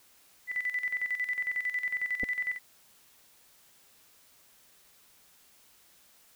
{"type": "tone with tremolo", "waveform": "sine", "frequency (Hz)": 1990, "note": "B6", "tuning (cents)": 13, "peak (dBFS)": -27, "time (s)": [0.47, 2.59], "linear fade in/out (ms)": 50, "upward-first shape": "square", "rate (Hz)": 11, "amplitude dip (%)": 70}
{"type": "clicks", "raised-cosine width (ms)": 2, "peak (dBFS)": -24, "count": 2, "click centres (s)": [2.233, 2.237]}
{"effects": ["white hiss -61 dBFS RMS until 6.35 s"]}